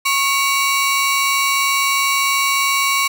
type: ring-modulated tone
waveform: sawtooth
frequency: 1677 Hz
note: G#6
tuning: 16 cents sharp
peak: -8 dBFS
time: 0.05-3.08 s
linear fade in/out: 10 ms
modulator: 580 Hz
effects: none